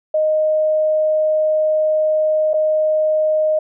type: tone with dropouts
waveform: sine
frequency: 620 Hz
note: D#5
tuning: 6 cents flat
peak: -13 dBFS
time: 0.14-3.59 s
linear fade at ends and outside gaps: 5 ms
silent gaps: 2.534-2.54 s
effects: none